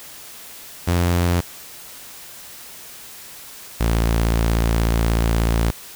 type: tone pair in turn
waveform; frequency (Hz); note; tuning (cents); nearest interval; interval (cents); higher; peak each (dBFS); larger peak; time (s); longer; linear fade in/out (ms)
sawtooth; 87.3 / 56.54; F2 / A1; 0 / +48; minor sixth; 752; first; -12; neither; 0.87-1.41 / 3.8-5.71; second; 10
effects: white hiss -39 dBFS RMS until 5.95 s